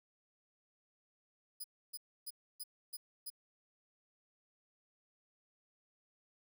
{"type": "tone bursts", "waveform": "5% pulse", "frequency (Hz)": 4980, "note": "D#8", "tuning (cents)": 1, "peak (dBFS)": -35, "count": 6, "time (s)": [1.6, 3.302], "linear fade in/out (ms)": 10, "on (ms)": 42, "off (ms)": 290, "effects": []}